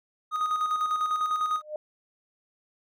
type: tone with tremolo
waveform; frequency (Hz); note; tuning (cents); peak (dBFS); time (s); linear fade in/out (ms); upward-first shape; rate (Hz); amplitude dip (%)
triangle; 1244.5; D#6; 0; -21; 0.31-1.62; 50; square; 10; 45
type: tone with exponential growth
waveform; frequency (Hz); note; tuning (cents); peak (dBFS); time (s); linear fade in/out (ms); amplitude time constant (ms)
sine; 607; D#5; -43; -27; 1.55-1.76; 2; 44
effects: none